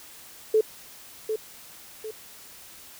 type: tone with echo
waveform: sine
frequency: 435.8 Hz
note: A4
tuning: 17 cents flat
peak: -16 dBFS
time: 0.54-0.61 s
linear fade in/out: 5 ms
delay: 750 ms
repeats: 2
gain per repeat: -8 dB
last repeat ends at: 2.11 s
effects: white hiss -47 dBFS RMS until 2.99 s